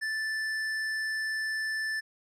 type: tone with hard clipping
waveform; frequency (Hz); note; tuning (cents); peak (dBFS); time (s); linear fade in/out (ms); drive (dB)
sine; 1758; A6; -2; -31; 0.01-2.01; 20; 9
effects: none